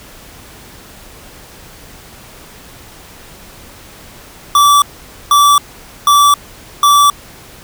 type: tone bursts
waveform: square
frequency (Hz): 1157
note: D6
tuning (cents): -26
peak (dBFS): -6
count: 4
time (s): 4.55-7.1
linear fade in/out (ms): 2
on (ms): 270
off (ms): 490
effects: pink hiss -37 dBFS RMS until 7.63 s